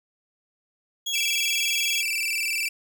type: tone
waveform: 30% pulse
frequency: 3322 Hz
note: G#7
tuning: in tune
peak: -23 dBFS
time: 1.06-2.02 s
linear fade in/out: 10 ms
type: tone with vibrato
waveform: sawtooth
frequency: 2489 Hz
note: D#7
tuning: in tune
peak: -21 dBFS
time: 1.13-2.69 s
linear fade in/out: 10 ms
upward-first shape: square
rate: 20 Hz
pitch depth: 110 cents each way
effects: none